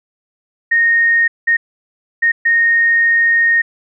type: tone bursts at uneven times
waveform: sine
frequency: 1853 Hz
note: A#6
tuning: 11 cents flat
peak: -9 dBFS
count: 4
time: 0.71-1.28 / 1.47-1.57 / 2.22-2.32 / 2.45-3.62 s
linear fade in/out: 10 ms
effects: none